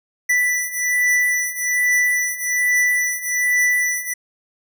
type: beating tone pair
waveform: square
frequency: 1975.5 / 1976.7 Hz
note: B6 / B6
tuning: 0 / +1 cents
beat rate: 1.2 Hz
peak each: -22 / -19 dBFS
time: 0.29-4.14 s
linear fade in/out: 10 ms
effects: none